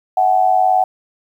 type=tone with amplitude modulation; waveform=sine; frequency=749 Hz; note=F#5; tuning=21 cents sharp; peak=-7 dBFS; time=0.17-0.84 s; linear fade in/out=5 ms; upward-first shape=sine; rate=99.3 Hz; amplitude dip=75%; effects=8-bit